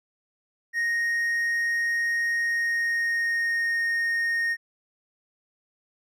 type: tone with pitch glide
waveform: triangle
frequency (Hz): 1864.7 to 1851.8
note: A#6 to A#6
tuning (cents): 0 to -12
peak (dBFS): -21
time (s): 0.73-4.57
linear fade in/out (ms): 50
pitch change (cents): -12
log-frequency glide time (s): 2.37-3.81
effects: none